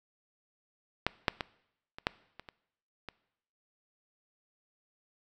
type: clicks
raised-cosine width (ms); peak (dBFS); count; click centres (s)
0.3; -10 / -8 / -16 / -26 / -10 / -27 / -29 / -24; 8; 1.066 / 1.282 / 1.408 / 1.985 / 2.069 / 2.396 / 2.488 / 3.087
effects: noise-tail reverb RT60 0.8 s tail -21 dB re dry